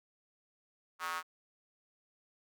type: tone with high-pass filter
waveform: square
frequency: 84.8 Hz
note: E2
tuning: 50 cents sharp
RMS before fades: -38 dBFS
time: 0.99-1.23 s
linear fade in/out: 50 ms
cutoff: 1200 Hz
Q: 3.8
effects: none